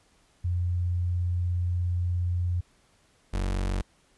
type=tone pair in turn; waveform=sine / 35% pulse; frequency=88.3 / 46.78 Hz; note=F2 / F#1; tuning=+20 / +20 cents; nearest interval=major seventh; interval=1100 cents; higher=first; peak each=-24 dBFS; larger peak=neither; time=0.44-2.61 / 3.33-3.82 s; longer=first; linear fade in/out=10 ms; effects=pink hiss -64 dBFS RMS until 4.17 s + resampled to 24000 Hz